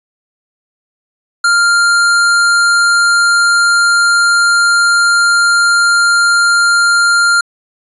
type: tone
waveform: square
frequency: 1396.9 Hz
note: F6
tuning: in tune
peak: -8 dBFS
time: 1.44-7.41 s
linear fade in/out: 5 ms
effects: resampled to 24000 Hz

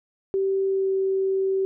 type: tone with pitch glide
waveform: sine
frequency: 387.4 to 384.5 Hz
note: G4 to G4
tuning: -20 to -33 cents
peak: -20 dBFS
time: 0.34-1.65 s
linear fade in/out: 0 ms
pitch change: -13 cents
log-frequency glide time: 0.66-0.9 s
effects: none

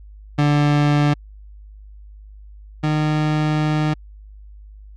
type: tone pair in turn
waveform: 30% pulse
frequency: 146.6 / 152.74 Hz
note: D3 / D#3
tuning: -3 / -32 cents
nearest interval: minor second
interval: 71 cents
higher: second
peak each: -11 / -14 dBFS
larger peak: first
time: 0.38-1.14 / 2.83-3.94 s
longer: second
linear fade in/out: 10 ms
effects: added 51 Hz sine -38 dBFS peak until 4.96 s + low-pass 4000 Hz 12 dB/octave

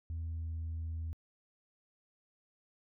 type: tone with pitch glide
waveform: sine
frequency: 81.9 to 81.33 Hz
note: E2 to E2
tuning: -11 to -23 cents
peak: -34 dBFS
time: 0.1-1.13 s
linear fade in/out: 0 ms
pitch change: -12 cents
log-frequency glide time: 0.28-0.5 s
effects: tanh soft clip ceiling -34 dBFS

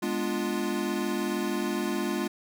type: chord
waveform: square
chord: G# diminished seventh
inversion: none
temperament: equal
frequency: 207.7 / 246.9 / 293.7 / 349.2 Hz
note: G#3 / B3 / D4 / F4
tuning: 0 / 0 / 0 / 0 cents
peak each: -33 / -35 / -35 / -32 dBFS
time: 0.02-2.28 s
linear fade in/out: 10 ms
effects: none

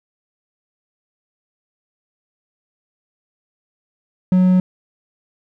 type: tone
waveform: triangle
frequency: 183.8 Hz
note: F#3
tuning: 11 cents flat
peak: -8 dBFS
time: 4.32-4.6 s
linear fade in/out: 2 ms
effects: none

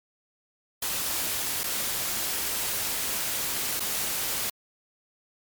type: noise with dropouts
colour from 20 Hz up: white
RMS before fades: -29 dBFS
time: 0.82-4.5 s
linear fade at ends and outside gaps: 5 ms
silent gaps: 1.635-1.639 / 3.797-3.803 s
effects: MP3 96 kbps

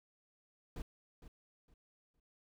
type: noise with echo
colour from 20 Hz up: brown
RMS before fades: -42 dBFS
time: 0.76-0.82 s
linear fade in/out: 2 ms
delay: 460 ms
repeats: 3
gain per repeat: -12 dB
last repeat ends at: 2.2 s
effects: none

